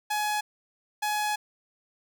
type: tone bursts at uneven times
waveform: sawtooth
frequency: 842 Hz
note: G#5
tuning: 24 cents sharp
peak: -22 dBFS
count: 2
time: 0.1-0.41 / 1.02-1.36 s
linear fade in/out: 10 ms
effects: none